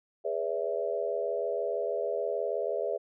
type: chord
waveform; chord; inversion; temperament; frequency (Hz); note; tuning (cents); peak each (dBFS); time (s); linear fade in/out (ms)
sine; E dominant seventh; first; equal with one note detuned; 415.3 / 493.9 / 572.9 / 659.3; G#4 / B4 / D5 / E5; 0 / 0 / -43 / 0; -34; 0.24-2.98; 20
effects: none